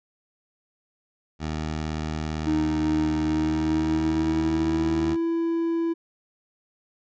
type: tone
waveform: 15% pulse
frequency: 77.78 Hz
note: D#2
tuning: in tune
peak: -21 dBFS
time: 1.39-5.17 s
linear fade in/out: 50 ms
type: tone with pitch glide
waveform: triangle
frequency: 308.8 to 332.9 Hz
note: D#4 to E4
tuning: -13 to +17 cents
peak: -20 dBFS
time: 2.46-5.94 s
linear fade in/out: 20 ms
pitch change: +130 cents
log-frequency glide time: 3.18-5.24 s
effects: resampled to 16000 Hz